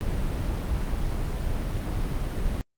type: noise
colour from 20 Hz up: brown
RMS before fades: -27 dBFS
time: 0.01-2.61 s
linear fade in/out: 0 ms
effects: Opus 32 kbps